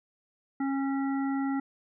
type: harmonic tone with a mistuned harmonic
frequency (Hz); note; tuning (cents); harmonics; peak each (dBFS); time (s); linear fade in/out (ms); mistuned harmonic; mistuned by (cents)
272.9; C#4; -27; 1 / 3 / 5 / 7; -27 / -37 / -41 / -44; 0.6-1.6; 5; 7; +31
effects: none